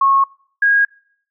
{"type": "tone pair in turn", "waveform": "sine", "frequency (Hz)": [1093, 1637.6], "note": ["C#6", "G#6"], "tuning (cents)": [-25, -25], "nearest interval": "perfect fifth", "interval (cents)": 700, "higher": "second", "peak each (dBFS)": -10, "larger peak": "neither", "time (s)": [[0.01, 0.24], [0.62, 0.85]], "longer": "neither", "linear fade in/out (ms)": 5, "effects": ["noise-tail reverb RT60 0.6 s tail -25 dB re dry"]}